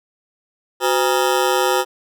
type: ring-modulated tone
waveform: 20% pulse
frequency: 440 Hz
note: A4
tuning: in tune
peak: -7 dBFS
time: 0.8-1.85 s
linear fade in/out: 50 ms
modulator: 69.3 Hz
effects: none